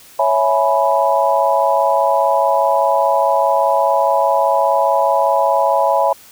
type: chord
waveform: sine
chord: C# minor seventh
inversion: none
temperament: equal with one note detuned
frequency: 554.4 / 659.3 / 841.7 / 987.8 Hz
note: C#5 / E5 / G#5 / B5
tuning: 0 / 0 / +23 / 0 cents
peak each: -17 dBFS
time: 0.19-6.13 s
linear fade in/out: 5 ms
effects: white hiss -43 dBFS RMS until 6.31 s